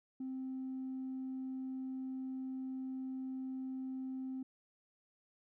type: tone with tanh clipping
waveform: triangle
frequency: 261.6 Hz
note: C4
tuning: in tune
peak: -39 dBFS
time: 0.2-4.43 s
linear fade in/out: 5 ms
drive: 5 dB
effects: none